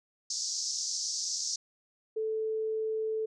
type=band-pass noise; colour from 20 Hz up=pink; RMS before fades=-34 dBFS; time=0.3-1.56 s; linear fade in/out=5 ms; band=4900 to 6700 Hz; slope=48 dB/octave
type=tone; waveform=sine; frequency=438.7 Hz; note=A4; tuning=5 cents flat; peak=-29 dBFS; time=2.16-3.26 s; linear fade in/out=10 ms
effects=none